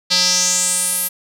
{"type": "tone with band-pass filter sweep", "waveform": "square", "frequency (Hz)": 181.1, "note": "F#3", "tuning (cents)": -37, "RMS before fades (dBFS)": -17, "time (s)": [0.1, 1.09], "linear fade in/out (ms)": 20, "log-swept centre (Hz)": [4500, 12000], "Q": 4.3, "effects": []}